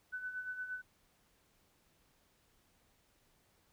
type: tone with tremolo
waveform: sine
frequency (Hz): 1500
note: F#6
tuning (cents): +23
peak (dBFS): -37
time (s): 0.12-0.82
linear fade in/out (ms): 20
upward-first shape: sine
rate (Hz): 8.6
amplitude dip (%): 60
effects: pink hiss -72 dBFS RMS until 3.72 s